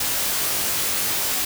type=noise with comb filter; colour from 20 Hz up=white; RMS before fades=-23 dBFS; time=0-1.45 s; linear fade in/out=5 ms; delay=20 ms; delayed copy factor=+0.8; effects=none